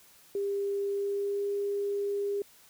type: tone with pitch glide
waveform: sine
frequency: 400 to 403.7 Hz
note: G4 to G#4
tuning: +35 to -49 cents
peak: -28 dBFS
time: 0.35-2.42 s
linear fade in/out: 2 ms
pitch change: +16 cents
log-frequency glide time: 0.91-1.49 s
effects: white hiss -58 dBFS RMS until 2.69 s